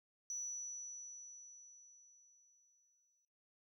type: tone with exponential decay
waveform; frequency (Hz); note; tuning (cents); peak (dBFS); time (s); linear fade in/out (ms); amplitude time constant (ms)
sine; 5920; F#8; 0; -38; 0.3-3.25; 1; 640
effects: noise-tail reverb RT60 0.5 s tail -19 dB re dry + tanh soft clip ceiling -37 dBFS